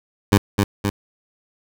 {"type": "tone with echo", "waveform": "15% pulse", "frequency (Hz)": 100.9, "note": "G#2", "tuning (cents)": -49, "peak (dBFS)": -4, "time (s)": [0.32, 0.38], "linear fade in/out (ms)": 5, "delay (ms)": 260, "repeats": 2, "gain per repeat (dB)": -4, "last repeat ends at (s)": 0.9, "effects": []}